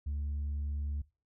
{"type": "tone", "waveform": "sine", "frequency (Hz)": 72.5, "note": "D2", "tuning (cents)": -22, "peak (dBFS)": -30, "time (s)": [0.06, 1.02], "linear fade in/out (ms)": 10, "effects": ["noise-tail reverb RT60 0.3 s tail -22 dB re dry", "tanh soft clip ceiling -31 dBFS"]}